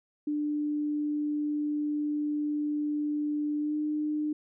sine tone with pitch glide, 297 to 301.8 Hz, D4 to D4, +20 to +47 cents, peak -27 dBFS, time 0.27-4.33 s, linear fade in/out 5 ms, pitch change +27 cents, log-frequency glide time 3.59-3.75 s, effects none

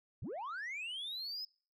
sine linear sweep, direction up, 66.5 to 5170 Hz, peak -37 dBFS, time 0.22-1.45 s, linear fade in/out 5 ms, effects noise-tail reverb RT60 0.4 s tail -26 dB re dry + tanh soft clip ceiling -38 dBFS

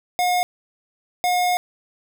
square tone bursts at uneven times, 719 Hz, F#5, 50 cents flat, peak -18 dBFS, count 2, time 0.19-0.43 / 1.24-1.57 s, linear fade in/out 0 ms, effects none

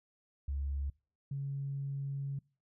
sine tone pair in turn, 69.9 / 138.83 Hz, C#2 / C#3, +15 / +3 cents, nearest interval octave, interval 1188 cents, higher second, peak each -32 / -34 dBFS, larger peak first, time 0.48-0.9 / 1.31-2.39 s, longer second, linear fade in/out 5 ms, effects noise-tail reverb RT60 0.4 s tail -26 dB re dry + tanh soft clip ceiling -28 dBFS

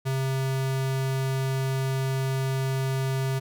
square tone, 133.3 Hz, C3, 33 cents sharp, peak -25 dBFS, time 0.05-3.4 s, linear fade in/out 20 ms, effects none

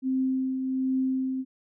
sine tone with tremolo, 261.6 Hz, C4, in tune, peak -22 dBFS, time 0.02-1.45 s, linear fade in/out 50 ms, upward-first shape triangle, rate 1.3 Hz, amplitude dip 45%, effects none

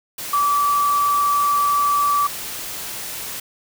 sine tone in noise, 1156 Hz, D6, 28 cents flat, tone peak -15 dBFS, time 0.33-2.27 s, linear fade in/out 5 ms, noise white, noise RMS -30 dBFS, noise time 0.18-3.4 s, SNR +12 dB, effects none

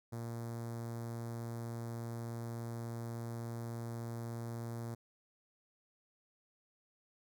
sawtooth tone with notch filter, 116.54 Hz, A#2, in tune, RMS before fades -42 dBFS, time 0.12-4.95 s, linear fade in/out 10 ms, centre 2800 Hz, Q 0.52, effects none

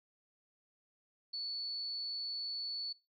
sine tone, 4443 Hz, C#8, 3 cents sharp, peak -37 dBFS, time 1.33-2.93 s, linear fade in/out 10 ms, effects noise-tail reverb RT60 0.3 s tail -23 dB re dry

